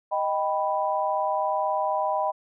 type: chord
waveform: sine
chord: Eb augmented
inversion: none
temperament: equal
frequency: 622.3 / 784 / 987.8 Hz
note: Eb5 / G5 / B5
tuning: 0 / 0 / 0 cents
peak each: -27 dBFS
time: 0.11-2.32 s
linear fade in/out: 20 ms
effects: none